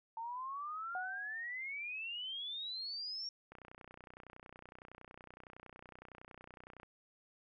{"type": "exponential sweep", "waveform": "sine", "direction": "up", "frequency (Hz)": [892, 5588], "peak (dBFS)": -40, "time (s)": [0.17, 3.29], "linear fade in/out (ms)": 2}
{"type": "tone with exponential decay", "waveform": "sine", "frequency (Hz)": 741, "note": "F#5", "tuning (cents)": 2, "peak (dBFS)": -37, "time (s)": [0.95, 1.55], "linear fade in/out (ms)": 1, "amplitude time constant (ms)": 130}
{"type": "click train", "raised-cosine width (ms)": 0.5, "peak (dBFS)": -37, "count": 103, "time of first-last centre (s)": [3.52, 6.832], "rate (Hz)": 30.8}
{"effects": []}